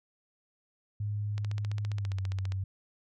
sine tone with pitch glide, 103.83 to 95.76 Hz, G#2 to G2, 0 to -40 cents, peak -30 dBFS, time 1-2.64 s, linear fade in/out 5 ms, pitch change -140 cents, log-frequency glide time 1.92-2.17 s
click train, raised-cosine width 0.2 ms, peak -25 dBFS, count 18, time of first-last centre 1.38-2.521 s, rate 14.9 Hz
effects none

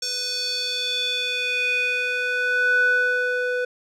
square tone with band-pass filter sweep, 496.4 Hz, B4, 9 cents sharp, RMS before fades -23 dBFS, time 0.02-3.65 s, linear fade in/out 5 ms, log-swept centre 5600 to 1000 Hz, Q 4.3, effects none

